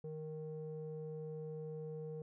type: tone with low-pass filter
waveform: square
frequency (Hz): 155.56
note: D#3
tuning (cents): 0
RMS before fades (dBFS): -45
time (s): 0.04-2.22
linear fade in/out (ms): 2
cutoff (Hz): 470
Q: 3.7
effects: none